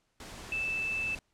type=tone in noise; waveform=sine; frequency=2637 Hz; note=E7; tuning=in tune; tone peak=-30 dBFS; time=0.52-1.15 s; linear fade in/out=2 ms; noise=pink; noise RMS=-45 dBFS; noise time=0.2-1.19 s; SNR=+12 dB; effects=pink hiss -75 dBFS RMS until 1.33 s + low-pass 9000 Hz 12 dB/octave